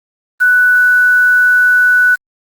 sine tone with quantisation, 1485 Hz, F#6, 6 cents sharp, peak -6 dBFS, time 0.4-2.16 s, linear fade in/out 20 ms, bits 5, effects Opus 32 kbps

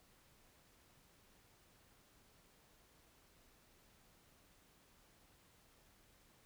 silence, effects pink hiss -69 dBFS RMS until 6.45 s

